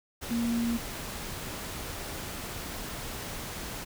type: tone in noise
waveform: sine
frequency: 233.9 Hz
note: A#3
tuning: 6 cents sharp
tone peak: -26 dBFS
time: 0.3-0.78 s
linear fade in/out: 20 ms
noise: pink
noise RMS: -38 dBFS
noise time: 0.21-3.85 s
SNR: +9 dB
effects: none